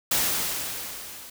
white noise with level ramp, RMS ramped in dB -22 to -43 dBFS, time 0.11-1.3 s, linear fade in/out 5 ms, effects none

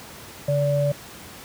sine tone pair together, 142.3 / 577.6 Hz, C#3 / D5, +46 / -29 cents, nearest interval 2 octaves, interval 2425 cents, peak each -21 dBFS, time 0.48-0.92 s, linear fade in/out 5 ms, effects pink hiss -41 dBFS RMS until 1.44 s + high-pass 80 Hz 12 dB/octave

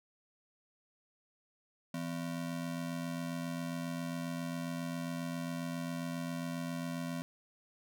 square ring-modulated tone, 210 Hz, G#3, 19 cents sharp, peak -34 dBFS, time 1.94-7.22 s, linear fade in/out 0 ms, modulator 43.7 Hz, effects none

